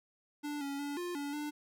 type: tone with pitch steps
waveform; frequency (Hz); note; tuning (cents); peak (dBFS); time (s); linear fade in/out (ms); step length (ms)
square; 293.4 / 279.7 / 286.7 / 352.6 / 285.9 / 296.5; D4 / C#4 / D4 / F4 / D4 / D4; -2 / +16 / -42 / +17 / -46 / +17; -37; 0.43-1.51; 20; 180
effects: none